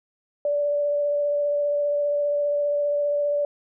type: tone with vibrato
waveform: sine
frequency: 581 Hz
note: D5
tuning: 19 cents flat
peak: -20 dBFS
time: 0.45-3.45 s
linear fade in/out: 2 ms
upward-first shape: sine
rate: 15 Hz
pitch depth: 11 cents each way
effects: none